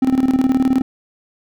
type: tone with tremolo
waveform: triangle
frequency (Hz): 261.6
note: C4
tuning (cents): 0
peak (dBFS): -8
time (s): 0.02-0.82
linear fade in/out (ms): 5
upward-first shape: square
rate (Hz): 19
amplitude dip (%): 70
effects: none